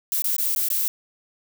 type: noise with dropouts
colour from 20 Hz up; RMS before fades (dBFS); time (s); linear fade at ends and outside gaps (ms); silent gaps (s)
violet; -23; 0.12-0.88; 1; 0.221-0.242 / 0.365-0.383 / 0.55-0.561 / 0.686-0.702
effects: none